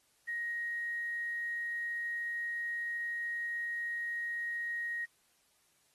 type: tone with quantisation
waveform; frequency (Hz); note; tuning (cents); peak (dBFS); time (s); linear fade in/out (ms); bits
sine; 1880; A#6; +14; -34; 0.27-5.06; 20; 10
effects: white hiss -71 dBFS RMS until 5.94 s + AAC 32 kbps